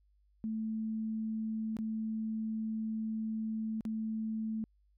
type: tone with dropouts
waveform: sine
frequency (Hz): 220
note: A3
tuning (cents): 0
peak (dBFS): -33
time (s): 0.44-4.64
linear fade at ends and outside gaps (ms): 0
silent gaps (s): 1.768-1.788 / 3.808-3.852
effects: added 50 Hz sine -66 dBFS peak until 4.97 s